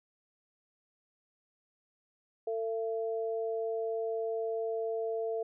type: tone pair together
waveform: sine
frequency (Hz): 450 / 674.2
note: A4 / E5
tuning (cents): +39 / +39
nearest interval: perfect fifth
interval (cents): 700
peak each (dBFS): -32 / -37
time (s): 2.47-5.43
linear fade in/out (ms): 5
effects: none